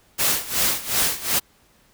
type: noise with tremolo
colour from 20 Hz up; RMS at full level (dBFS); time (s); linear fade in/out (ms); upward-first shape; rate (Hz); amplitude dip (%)
white; -19; 0.18-1.4; 20; sine; 2.7; 85
effects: pink hiss -58 dBFS RMS until 1.93 s